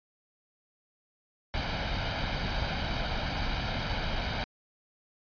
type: noise with comb filter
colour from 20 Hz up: pink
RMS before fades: -31 dBFS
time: 1.54-4.44 s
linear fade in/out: 0 ms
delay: 1.3 ms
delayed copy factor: +0.55
effects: resampled to 11025 Hz